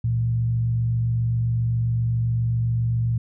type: tone with frequency modulation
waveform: sine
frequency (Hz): 116.54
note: A#2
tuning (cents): 0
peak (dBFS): -19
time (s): 0.04-3.18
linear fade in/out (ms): 5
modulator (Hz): 47.5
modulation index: 0.4
effects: none